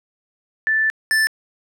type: tone pair in turn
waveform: sine / square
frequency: 1760 / 1760 Hz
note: A6 / A6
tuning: 0 / 0 cents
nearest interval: unison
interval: 0 cents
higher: neither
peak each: -15 dBFS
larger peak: neither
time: 0.67-0.9 / 1.11-1.27 s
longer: first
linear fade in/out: 0 ms
effects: low-pass 12000 Hz 12 dB/octave